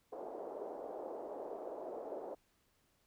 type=band-pass noise; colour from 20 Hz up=pink; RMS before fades=-45 dBFS; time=0.12-2.35 s; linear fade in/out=10 ms; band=400 to 700 Hz; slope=24 dB/octave; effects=pink hiss -75 dBFS RMS until 3.06 s